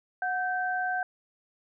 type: tone pair together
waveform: sine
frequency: 733.4 / 1554 Hz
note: F#5 / G6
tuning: -15 / -16 cents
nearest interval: octave + minor second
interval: 1299 cents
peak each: -29 / -30 dBFS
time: 0.22-1.03 s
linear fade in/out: 2 ms
effects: none